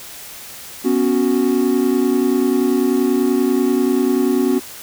triangle chord, B suspended second, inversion none, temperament equal, 246.9 / 277.2 / 370 Hz, B3 / C#4 / F#4, 0 / 0 / 0 cents, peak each -16 dBFS, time 0.84-4.6 s, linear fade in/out 20 ms, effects white hiss -35 dBFS RMS until 4.82 s

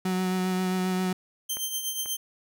35% pulse tone with vibrato, 185 Hz, F#3, in tune, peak -23 dBFS, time 0.05-1.13 s, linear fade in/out 5 ms, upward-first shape sine, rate 7.5 Hz, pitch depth 15 cents each way
10% pulse tone with tremolo, 3136 Hz, G7, in tune, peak -18 dBFS, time 1.49-2.17 s, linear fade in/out 10 ms, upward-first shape triangle, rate 8.3 Hz, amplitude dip 65%
clicks, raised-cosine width 0.5 ms, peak -24 / -27 dBFS, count 2, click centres 1.57 / 2.059 s
effects none

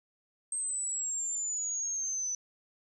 sine exponential sweep, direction down, 8372 to 5980 Hz, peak -31 dBFS, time 0.52-2.35 s, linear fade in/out 2 ms, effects none

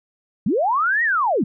sine linear two-way sweep, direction up then down, 157.5 to 1923 to 161.9 Hz, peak -16 dBFS, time 0.46-1.44 s, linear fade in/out 5 ms, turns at 1.03 s, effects none

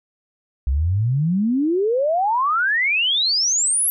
sine exponential sweep, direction up, 62.2 to 11650 Hz, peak -16 dBFS, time 0.67-3.9 s, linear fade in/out 0 ms, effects none

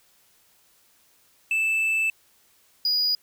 triangle tone pair in turn, 2637 / 4909 Hz, E7 / D#8, 0 / -24 cents, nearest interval major seventh, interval 1076 cents, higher second, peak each -19 dBFS, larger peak neither, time 1.51-2.1 / 2.85-3.15 s, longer first, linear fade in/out 2 ms, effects white hiss -61 dBFS RMS until 3.22 s

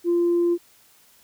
sine tone, 345.5 Hz, F4, 19 cents flat, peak -16 dBFS, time 0.04-0.58 s, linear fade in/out 50 ms, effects tanh soft clip ceiling -14 dBFS + white hiss -56 dBFS RMS until 1.23 s

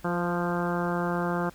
harmonic tone with a mistuned harmonic, 174.61 Hz, F3, in tune, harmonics 1 / 2 / 3 / 4 / 5 / 6 / 7 / 8 / 9, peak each -29 / -32 / -34 / -35 / -36 / -37 / -37 / -38 / -39 dBFS, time 0.04-1.5 s, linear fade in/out 10 ms, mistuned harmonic 3, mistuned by -18 cents, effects added 50 Hz sine -54 dBFS peak until 1.54 s + pink hiss -54 dBFS RMS until 1.54 s

